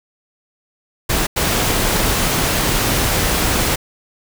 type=noise bursts at uneven times; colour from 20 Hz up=pink; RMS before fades=-17 dBFS; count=2; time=1.09-1.27 / 1.36-3.76 s; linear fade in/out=10 ms; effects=none